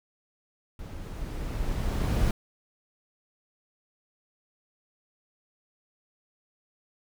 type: noise with level ramp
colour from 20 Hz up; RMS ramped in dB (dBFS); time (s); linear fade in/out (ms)
brown; -40 to -23; 0.79-2.31; 2
effects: none